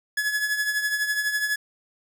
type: tone with tremolo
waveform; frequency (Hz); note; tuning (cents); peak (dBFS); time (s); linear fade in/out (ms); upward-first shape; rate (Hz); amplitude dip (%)
45% pulse; 1699; G#6; +39; -20; 0.17-1.56; 5; triangle; 12; 65
effects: none